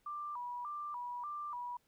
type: tone with vibrato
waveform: sine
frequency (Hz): 1073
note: C6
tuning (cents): +43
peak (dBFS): -39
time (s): 0.06-1.77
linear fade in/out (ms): 5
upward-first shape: square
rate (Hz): 1.7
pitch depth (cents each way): 170
effects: pink hiss -75 dBFS RMS until 1.87 s